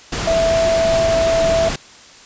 sine tone in noise, 659.3 Hz, E5, in tune, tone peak -13 dBFS, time 0.27-1.69 s, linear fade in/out 5 ms, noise pink, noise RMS -22 dBFS, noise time 0.12-1.76 s, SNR +6 dB, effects white hiss -42 dBFS RMS until 2.25 s + resampled to 16000 Hz

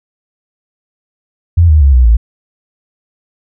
sine tone with pitch steps, 85.3 / 76.88 / 69.29 / 62.44 / 56.28 Hz, F2 / D#2 / C#2 / B1 / A1, -40 / -20 / 0 / +20 / +40 cents, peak -3 dBFS, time 1.57-2.17 s, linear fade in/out 10 ms, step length 120 ms, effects none

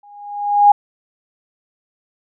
sine tone with exponential growth, 820 Hz, G#5, 22 cents flat, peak -3 dBFS, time 0.03-0.72 s, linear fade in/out 5 ms, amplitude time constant 150 ms, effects none

